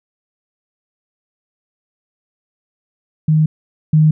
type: tone pair in turn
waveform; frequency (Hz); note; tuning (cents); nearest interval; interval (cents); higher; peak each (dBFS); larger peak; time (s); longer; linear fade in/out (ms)
sine; 155.56 / 154.95; D#3 / D#3; 0 / -7; unison; 7; first; -9 / -7; second; 3.28-3.46 / 3.93-4.11; neither; 5
effects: none